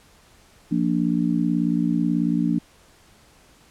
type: chord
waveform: sine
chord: Bb major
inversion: second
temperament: just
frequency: 174.81 / 233.1 / 291.4 Hz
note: F3 / Bb3 / D4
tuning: +2 / 0 / -13 cents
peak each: -23 dBFS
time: 0.71-2.59 s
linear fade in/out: 10 ms
effects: pink hiss -54 dBFS RMS until 3.7 s + low-pass 11000 Hz 12 dB/octave